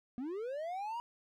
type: linear sweep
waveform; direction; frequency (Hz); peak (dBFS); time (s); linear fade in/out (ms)
triangle; up; 233.4 to 969; -35; 0.18-1; 0
effects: none